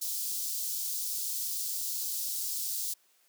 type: high-pass noise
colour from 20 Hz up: white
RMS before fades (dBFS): -34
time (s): 0.01-2.94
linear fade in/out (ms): 10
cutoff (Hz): 4400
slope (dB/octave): 24
effects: white hiss -67 dBFS RMS until 3.28 s + high-pass 300 Hz 12 dB/octave